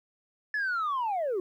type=linear sweep; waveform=sine; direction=down; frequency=1743 to 349.2 Hz; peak=-25 dBFS; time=0.54-1.4 s; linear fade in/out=2 ms; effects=tanh soft clip ceiling -25 dBFS + 11-bit